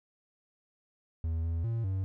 triangle tone with pitch steps, 81.5 / 83 / 114.9 / 95.3 Hz, E2 / E2 / A#2 / G2, -19 / +12 / -25 / -48 cents, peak -27 dBFS, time 1.24-2.04 s, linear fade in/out 0 ms, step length 200 ms, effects none

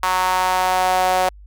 sawtooth tone with high-pass filter sweep, 184.6 Hz, F#3, 4 cents flat, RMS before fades -18 dBFS, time 0.03-1.29 s, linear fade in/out 2 ms, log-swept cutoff 1000 to 660 Hz, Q 3.9, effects added 50 Hz sine -39 dBFS peak until 1.46 s

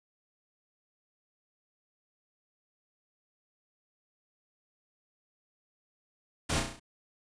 pink noise with echo, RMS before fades -30 dBFS, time 6.49-6.6 s, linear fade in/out 10 ms, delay 33 ms, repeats 6, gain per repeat -4 dB, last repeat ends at 6.798 s, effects resampled to 22050 Hz

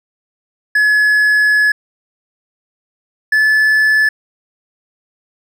triangle tone pair in turn, 1700 / 1731.7 Hz, G#6 / A6, +40 / -28 cents, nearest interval unison, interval 32 cents, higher second, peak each -7 dBFS, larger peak neither, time 0.75-1.72 / 3.32-4.09 s, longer first, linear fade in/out 5 ms, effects none

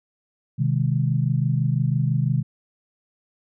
sine tone cluster, 127.4 / 153.4 / 203.4 Hz, C3 / D#3 / G#3, -46 / -24 / -36 cents, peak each -21 / -22 / -29 dBFS, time 0.58-2.43 s, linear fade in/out 20 ms, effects none

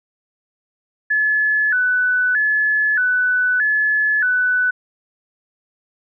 sine tone with vibrato, 1601 Hz, G6, 36 cents sharp, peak -14 dBFS, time 1.1-4.71 s, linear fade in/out 10 ms, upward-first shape square, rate 0.8 Hz, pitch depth 120 cents each way, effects none

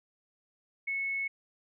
sine tone, 2199 Hz, C#7, 14 cents flat, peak -30 dBFS, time 0.87-1.28 s, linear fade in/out 10 ms, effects none

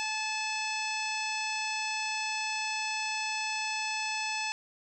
harmonic tone, 866 Hz, A5, 28 cents flat, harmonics 1 / 2 / 3 / 4 / 5 / 6 / 7 / 8 / 9, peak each -36 / -41 / -34 / -44 / -43 / -40 / -44 / -52 / -44 dBFS, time 0-4.52 s, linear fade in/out 0 ms, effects none

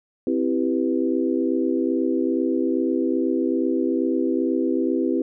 sine chord, C major seventh, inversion none, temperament equal, 261.6 / 329.6 / 392 / 493.9 Hz, C4 / E4 / G4 / B4, 0 / 0 / 0 / 0 cents, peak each -23 / -23 / -26 / -29 dBFS, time 0.27-5.22 s, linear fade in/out 2 ms, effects none

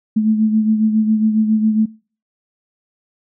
sine beating tone pair, 216.6 / 223.9 Hz, A3 / A3, -27 / +30 cents, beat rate 7.3 Hz, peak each -12 / -21 dBFS, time 0.16-1.86 s, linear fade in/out 10 ms, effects noise-tail reverb RT60 0.4 s tail -24 dB re dry

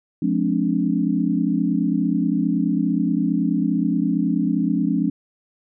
sine chord, D half-diminished seventh, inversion first, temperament just, 176.2 / 211.4 / 264.3 / 293.7 Hz, F3 / Ab3 / C4 / D4, +16 / +31 / +18 / 0 cents, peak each -23 dBFS, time 0.22-5.1 s, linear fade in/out 5 ms, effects none

